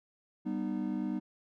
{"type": "chord", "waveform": "triangle", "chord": "G augmented", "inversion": "none", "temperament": "just", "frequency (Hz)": [196, 245, 306.2], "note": ["G3", "B3", "D#4"], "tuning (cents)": [0, -14, -28], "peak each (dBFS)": -34, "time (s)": [0.45, 1.2], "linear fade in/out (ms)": 20, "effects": []}